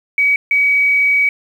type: tone pair in turn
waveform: sine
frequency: 2268 / 2268 Hz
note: C#7 / C#7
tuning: +39 / +39 cents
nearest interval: unison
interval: 0 cents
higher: neither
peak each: -10 dBFS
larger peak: neither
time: 0.18-0.36 / 0.51-1.29 s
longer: second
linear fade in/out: 2 ms
effects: 7-bit